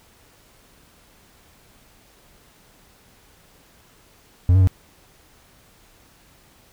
triangle tone with pitch steps, 89.6 / 95 / 92.6 Hz, F2 / F#2 / F#2, +45 / +46 / +2 cents, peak -9 dBFS, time 4.49-4.673 s, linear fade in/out 0 ms, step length 61 ms, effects pink hiss -54 dBFS RMS until 6.72 s

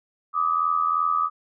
sine tone pair together, 1174.7 / 1257.6 Hz, D6 / D#6, 0 / +18 cents, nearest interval minor second, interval 118 cents, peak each -23 / -22 dBFS, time 0.33-1.3 s, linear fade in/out 50 ms, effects none

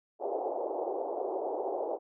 pink band-pass noise, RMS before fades -34 dBFS, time 0.19-1.99 s, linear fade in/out 50 ms, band 360 to 830 Hz, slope 48 dB/octave, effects none

